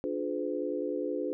sine chord, D diminished seventh, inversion none, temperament just, 293.7 / 352.4 / 422.9 / 507.5 Hz, D4 / F4 / Ab4 / Cb5, 0 / +16 / +31 / +47 cents, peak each -35 / -36 / -36 / -35 dBFS, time 0.04-1.33 s, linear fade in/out 0 ms, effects none

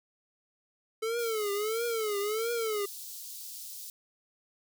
square tone with vibrato, 436.5 Hz, A4, 14 cents flat, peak -30 dBFS, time 1.02-2.86 s, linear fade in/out 10 ms, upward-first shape triangle, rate 1.5 Hz, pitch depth 160 cents each way
white high-pass noise, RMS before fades -43 dBFS, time 1.19-3.9 s, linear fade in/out 0 ms, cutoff 4000 Hz, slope 24 dB/octave
effects none

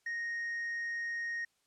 sine tone with tanh clipping, 1864.7 Hz, A#6, in tune, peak -35 dBFS, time 0.06-1.45 s, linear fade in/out 5 ms, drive 2 dB, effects white hiss -75 dBFS RMS until 1.66 s + low-pass 9000 Hz 12 dB/octave

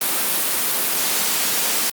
white high-pass noise, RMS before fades -20 dBFS, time 0.01-1.9 s, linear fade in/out 5 ms, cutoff 170 Hz, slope 24 dB/octave, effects Opus 32 kbps

